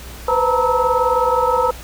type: tone cluster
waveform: sine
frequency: 493 / 512 / 902 / 948 / 1295 Hz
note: B4 / C5 / A5 / A#5 / E6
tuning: -3 / -38 / +43 / +29 / -31 cents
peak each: -20 dBFS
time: 0.28-1.71 s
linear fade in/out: 5 ms
effects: added 60 Hz sine -35 dBFS peak until 1.83 s + pink hiss -37 dBFS RMS until 1.83 s